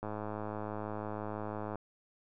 click train, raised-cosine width 1 ms, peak -25 dBFS, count 184, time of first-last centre 0.03-1.756 s, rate 106 Hz, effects none

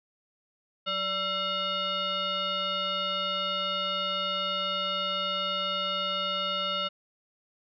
sine tone with frequency modulation, 2115 Hz, C7, 18 cents sharp, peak -27 dBFS, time 0.86-6.89 s, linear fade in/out 20 ms, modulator 767 Hz, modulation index 2.1, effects none

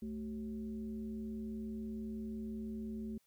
sine tone with frequency modulation, 220 Hz, A3, in tune, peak -39 dBFS, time 0.02-3.18 s, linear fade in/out 5 ms, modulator 158 Hz, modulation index 0.58, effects white hiss -75 dBFS RMS until 3.26 s

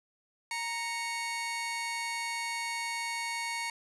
sawtooth tone pair together, 931.3 / 2215 Hz, A#5 / C#7, -2 / -2 cents, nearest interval octave + minor third, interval 1500 cents, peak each -32 / -32 dBFS, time 0.51-3.7 s, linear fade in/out 2 ms, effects resampled to 24000 Hz + 10-bit

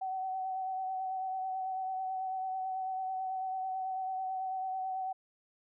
sine tone with vibrato, 756 Hz, F#5, 37 cents sharp, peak -33 dBFS, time 0.01-5.13 s, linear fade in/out 10 ms, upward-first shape triangle, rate 9.1 Hz, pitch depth 26 cents each way, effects none

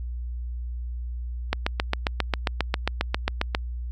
click train, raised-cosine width 0.3 ms, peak -6 dBFS, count 16, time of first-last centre 1.53-3.549 s, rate 7.43 Hz, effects added 60 Hz sine -29 dBFS peak until 3.91 s

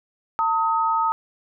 sine tone pair together, 902 / 1265.3 Hz, A5 / D#6, +43 / +29 cents, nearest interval tritone, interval 586 cents, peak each -21 dBFS, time 0.39-1.12 s, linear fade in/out 0 ms, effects none

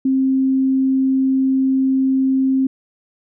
sine tone, 265.1 Hz, C4, 23 cents sharp, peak -13 dBFS, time 0.05-2.67 s, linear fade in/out 5 ms, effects none

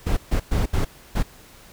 brown noise bursts at uneven times, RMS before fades -20 dBFS, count 5, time 0.06-0.17 / 0.31-0.4 / 0.51-0.66 / 0.73-0.85 / 1.15-1.23 s, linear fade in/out 10 ms, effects pink hiss -48 dBFS RMS until 1.72 s

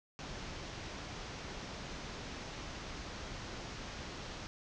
pink low-pass noise, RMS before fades -45 dBFS, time 0.19-4.47 s, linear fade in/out 0 ms, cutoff 6500 Hz, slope 48 dB/octave, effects none

